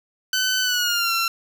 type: tone with pitch glide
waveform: 15% pulse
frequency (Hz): 1515 to 1357.5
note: F#6 to F6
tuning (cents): +40 to -50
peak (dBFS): -13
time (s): 0.33-1.28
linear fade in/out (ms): 2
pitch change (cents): -190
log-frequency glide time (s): 0.61-1.13
effects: none